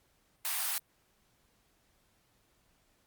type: high-pass noise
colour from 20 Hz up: white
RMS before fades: -33 dBFS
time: 0.45-0.78 s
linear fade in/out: 0 ms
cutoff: 660 Hz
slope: 96 dB/octave
effects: pink hiss -71 dBFS RMS until 3.06 s + Opus 48 kbps